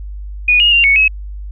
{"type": "tone with pitch steps", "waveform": "sine", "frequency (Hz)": [2463, 2860, 2777, 2218, 2565], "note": ["D#7", "F7", "F7", "C#7", "E7"], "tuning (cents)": [-18, 41, -10, 0, -48], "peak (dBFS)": -7, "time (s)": [0.48, 1.08], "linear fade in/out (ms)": 5, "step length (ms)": 120, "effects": ["added 50 Hz sine -24 dBFS peak until 1.51 s"]}